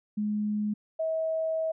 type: tone pair in turn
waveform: sine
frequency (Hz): 210 / 642.5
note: G#3 / E5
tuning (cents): +19 / -45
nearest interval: octave + perfect fifth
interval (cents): 1936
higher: second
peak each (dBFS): -26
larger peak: neither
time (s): 0.17-0.74 / 0.99-1.72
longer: second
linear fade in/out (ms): 10
effects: none